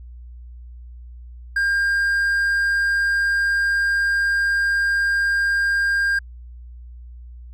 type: tone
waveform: triangle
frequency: 1604 Hz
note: G6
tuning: 39 cents sharp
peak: -15 dBFS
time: 1.56-6.19 s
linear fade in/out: 5 ms
effects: added 60 Hz sine -36 dBFS peak until 7.53 s